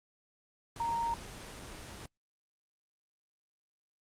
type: tone in noise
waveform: sine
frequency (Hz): 928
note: A#5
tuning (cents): -8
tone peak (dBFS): -30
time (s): 0.8-1.14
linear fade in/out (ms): 2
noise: pink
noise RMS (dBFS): -45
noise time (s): 0.76-2.06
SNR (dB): +12
effects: low-pass 9000 Hz 12 dB/octave + Opus 24 kbps